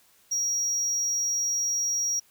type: tone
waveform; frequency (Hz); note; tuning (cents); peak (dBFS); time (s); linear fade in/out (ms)
triangle; 5680; F8; +28; -23; 0.31-2.2; 10
effects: white hiss -61 dBFS RMS until 2.3 s